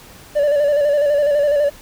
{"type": "tone with vibrato", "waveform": "triangle", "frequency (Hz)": 581, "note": "D5", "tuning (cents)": -19, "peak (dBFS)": -10, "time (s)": [0.35, 1.7], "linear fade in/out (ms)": 20, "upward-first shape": "square", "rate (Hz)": 12, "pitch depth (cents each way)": 40, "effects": ["tanh soft clip ceiling -6 dBFS", "pink hiss -42 dBFS RMS until 1.81 s"]}